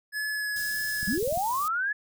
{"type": "tone with vibrato", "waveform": "square", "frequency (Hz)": 1701, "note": "G#6", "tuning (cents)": 41, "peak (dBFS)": -29, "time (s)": [0.12, 1.19], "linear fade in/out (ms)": 50, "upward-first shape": "sine", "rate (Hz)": 1.7, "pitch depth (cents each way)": 11}
{"type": "band-stop noise", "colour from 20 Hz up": "white", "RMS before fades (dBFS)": -38, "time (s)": [0.56, 1.68], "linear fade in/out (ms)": 2, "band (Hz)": [190, 5300], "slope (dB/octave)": 12}
{"type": "click train", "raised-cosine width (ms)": 5, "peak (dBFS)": -27, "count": 8, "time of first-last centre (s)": [1.03, 1.375], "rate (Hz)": 20.3}
{"type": "linear sweep", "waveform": "sine", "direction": "up", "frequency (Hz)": [164.81, 1728], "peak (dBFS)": -25, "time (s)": [1.07, 1.93], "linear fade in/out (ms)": 10}
{"effects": []}